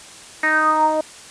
10% pulse tone with low-pass filter sweep, 311.1 Hz, D#4, in tune, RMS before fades -17 dBFS, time 0.43-1.01 s, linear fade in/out 5 ms, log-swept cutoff 2000 to 680 Hz, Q 7.4, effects white hiss -40 dBFS RMS until 1.3 s + resampled to 22050 Hz

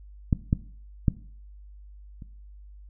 clicks, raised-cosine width 5 ms, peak -8 / -8 / -7 / -29 dBFS, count 4, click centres 0.328 / 0.529 / 1.082 / 2.222 s, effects noise-tail reverb RT60 0.5 s tail -17 dB re dry + added 50 Hz sine -44 dBFS peak until 2.89 s

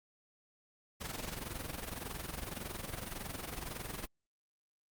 pink noise with amplitude modulation, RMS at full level -39 dBFS, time 1-4.07 s, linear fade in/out 20 ms, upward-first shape sine, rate 21.8 Hz, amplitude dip 70%, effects Opus 48 kbps

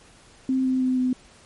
sine tone with pitch steps, 261.6 / 259 / 256.5 / 254 Hz, C4 / C4 / C4 / B3, 0 / -17 / -34 / +49 cents, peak -19 dBFS, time 0.49-1.13 s, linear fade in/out 2 ms, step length 160 ms, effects pink hiss -52 dBFS RMS until 1.45 s + MP3 48 kbps

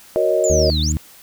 sine chord, D# minor seventh, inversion first, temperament equal, 370 / 466.2 / 554.4 / 622.3 Hz, F#4 / A#4 / C#5 / D#5, 0 / 0 / 0 / 0 cents, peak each -21 / -21 / -21 / -17 dBFS, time 0.16-0.7 s, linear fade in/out 0 ms
sine linear two-way sweep, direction down then up, 7300 to 3467 to 7300 Hz, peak -21 dBFS, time 0.44-0.92 s, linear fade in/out 0 ms, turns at 0.81 s
harmonic tone, 77.2 Hz, D#2, 13 cents flat, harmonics 1 / 2 / 3 / 4, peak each -18 / -24 / -28 / -30 dBFS, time 0.5-0.97 s, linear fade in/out 0 ms
effects white hiss -45 dBFS RMS until 1.22 s

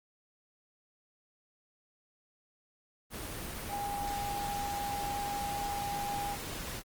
sine tone in noise, 811 Hz, G#5, 41 cents flat, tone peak -34 dBFS, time 3.68-6.37 s, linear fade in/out 50 ms, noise pink, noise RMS -40 dBFS, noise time 3.1-6.83 s, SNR +3 dB, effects Opus 24 kbps

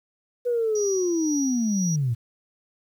sine linear sweep, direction down, 493.9 to 109.6 Hz, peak -20 dBFS, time 0.45-2.15 s, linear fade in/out 20 ms
sine tone with tremolo, 5790 Hz, F#8, 38 cents flat, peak -27 dBFS, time 0.75-1.96 s, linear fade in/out 5 ms, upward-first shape sine, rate 2 Hz, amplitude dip 55%
effects tanh soft clip ceiling -15 dBFS + 9-bit

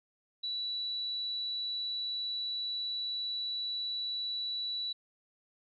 sine tone, 3941 Hz, B7, 4 cents flat, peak -33 dBFS, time 0.43-4.93 s, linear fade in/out 10 ms, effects none

